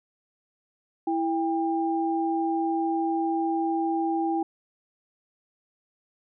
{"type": "tone pair together", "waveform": "sine", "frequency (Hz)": [329.6, 798.1], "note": ["E4", "G5"], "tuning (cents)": [0, 31], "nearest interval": "octave + minor third", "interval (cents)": 1531, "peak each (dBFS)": [-25, -27], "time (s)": [1.07, 4.43], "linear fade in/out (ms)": 5, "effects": []}